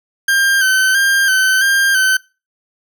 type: tone with vibrato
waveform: 40% pulse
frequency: 1563 Hz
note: G6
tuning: 6 cents flat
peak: -10 dBFS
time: 0.28-2.17 s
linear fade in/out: 5 ms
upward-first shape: square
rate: 1.5 Hz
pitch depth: 37 cents each way
effects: noise-tail reverb RT60 0.3 s tail -23 dB re dry